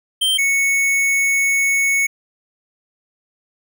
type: tone pair in turn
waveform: square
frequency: 3136 / 2212 Hz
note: G7 / C#7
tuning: 0 / -4 cents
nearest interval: tritone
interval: 604 cents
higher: first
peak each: -15 dBFS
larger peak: neither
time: 0.21-0.38 / 0.38-2.07 s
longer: second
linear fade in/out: 10 ms
effects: none